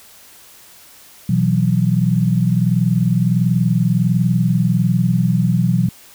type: chord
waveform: sine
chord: B suspended fourth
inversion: none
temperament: equal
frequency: 123.47 / 164.81 / 185 Hz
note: B2 / E3 / F#3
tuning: 0 / 0 / 0 cents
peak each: -17 dBFS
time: 1.29-5.89 s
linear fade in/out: 5 ms
effects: white hiss -44 dBFS RMS until 6.14 s